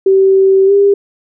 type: tone with pitch glide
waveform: sine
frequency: 385.4 to 400.6 Hz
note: G4 to G4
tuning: -29 to +38 cents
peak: -5 dBFS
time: 0.06-0.94 s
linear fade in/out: 5 ms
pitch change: +67 cents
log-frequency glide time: 0.66-0.72 s
effects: none